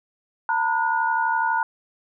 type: tone cluster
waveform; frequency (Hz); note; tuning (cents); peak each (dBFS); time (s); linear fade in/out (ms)
sine; 905 / 977 / 1451; A5 / B5 / F#6; +48 / -19 / -34; -22 / -26 / -24; 0.49-1.63; 2
effects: none